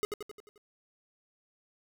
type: tone with echo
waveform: square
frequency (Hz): 418.5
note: G#4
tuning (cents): +13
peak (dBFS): -28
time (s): 0.03-0.05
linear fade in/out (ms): 0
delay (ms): 88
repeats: 6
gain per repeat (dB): -5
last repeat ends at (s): 0.578
effects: none